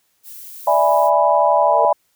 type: noise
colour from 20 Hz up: violet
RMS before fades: -36 dBFS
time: 0.23-1.11 s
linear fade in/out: 50 ms
type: chord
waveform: sine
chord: E dominant seventh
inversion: third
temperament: equal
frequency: 587.3 / 659.3 / 830.6 / 987.8 Hz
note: D5 / E5 / G#5 / B5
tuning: 0 / 0 / 0 / 0 cents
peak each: -17 dBFS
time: 0.67-1.93 s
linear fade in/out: 5 ms
type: tone with exponential growth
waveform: sine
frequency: 461 Hz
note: A#4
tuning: 19 cents flat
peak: -19 dBFS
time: 1.46-1.85 s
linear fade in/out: 1 ms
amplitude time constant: 84 ms
effects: white hiss -64 dBFS RMS until 2.15 s